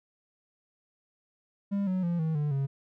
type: tone with pitch steps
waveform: triangle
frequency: 200 / 185.53 / 172.11 / 159.66 / 148.11 / 137.4 Hz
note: G3 / F#3 / F3 / D#3 / D3 / C#3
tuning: +35 / +5 / -25 / +45 / +15 / -15 cents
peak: -24 dBFS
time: 1.71-2.67 s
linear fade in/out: 20 ms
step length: 160 ms
effects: none